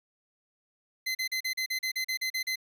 25% pulse tone bursts, 2052 Hz, C7, 34 cents flat, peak -25 dBFS, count 12, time 1.06-2.558 s, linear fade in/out 10 ms, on 90 ms, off 38 ms, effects none

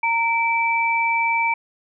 sine tone pair together, 921 / 2321 Hz, A#5 / D7, -21 / -21 cents, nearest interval octave + major third, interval 1600 cents, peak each -20 dBFS, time 0.03-1.54 s, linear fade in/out 5 ms, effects none

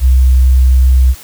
sine tone, 64.1 Hz, C2, 35 cents flat, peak -4 dBFS, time 0-1.15 s, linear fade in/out 50 ms, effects white hiss -35 dBFS RMS until 1.23 s

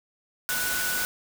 sine tone in noise, 1480 Hz, F#6, in tune, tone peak -29 dBFS, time 0.49-1.05 s, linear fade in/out 0 ms, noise white, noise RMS -29 dBFS, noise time 0.49-1.05 s, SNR -3 dB, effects none

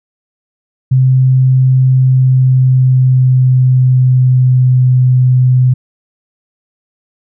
sine tone with pitch glide, 130 to 127.18 Hz, C3 to C3, -11 to -49 cents, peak -5 dBFS, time 0.91-5.74 s, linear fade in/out 10 ms, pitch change -38 cents, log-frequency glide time 1.92-4.87 s, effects none

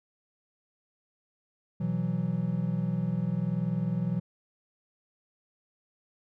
triangle chord, B suspended fourth, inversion none, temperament equal, 123.47 / 164.81 / 185 Hz, B2 / E3 / F#3, 0 / 0 / 0 cents, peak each -31 / -28 / -29 dBFS, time 1.8-4.2 s, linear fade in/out 10 ms, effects none

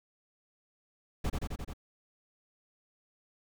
brown noise with echo, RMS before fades -30 dBFS, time 1.24-1.3 s, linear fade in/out 10 ms, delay 87 ms, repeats 5, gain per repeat -2 dB, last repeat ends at 1.735 s, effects none

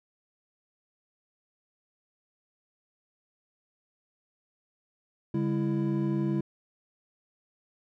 triangle tone cluster, 142.3 / 201.9 / 332.5 Hz, C#3 / G#3 / E4, +46 / -49 / +15 cents, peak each -28 dBFS, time 5.34-6.41 s, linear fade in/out 5 ms, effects none

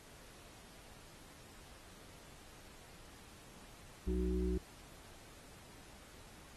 harmonic tone with a mistuned harmonic, 61.74 Hz, B1, in tune, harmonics 1 / 3 / 5 / 6, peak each -35 / -39 / -43 / -39 dBFS, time 4.07-4.58 s, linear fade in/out 5 ms, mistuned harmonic 3, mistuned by -39 cents, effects pink hiss -58 dBFS RMS until 6.56 s + AAC 32 kbps

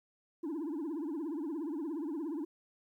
sine tone with vibrato, 310 Hz, D#4, 6 cents flat, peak -32 dBFS, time 0.43-2.45 s, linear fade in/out 10 ms, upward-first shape triangle, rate 17 Hz, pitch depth 230 cents each way, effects tanh soft clip ceiling -34 dBFS + 12-bit

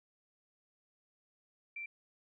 sine tone, 2349 Hz, D7, in tune, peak -40 dBFS, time 1.76-1.86 s, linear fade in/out 5 ms, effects none

